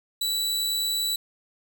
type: tone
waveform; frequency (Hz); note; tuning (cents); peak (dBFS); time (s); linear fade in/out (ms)
sawtooth; 3946; B7; -2; -21; 0.21-1.16; 5
effects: none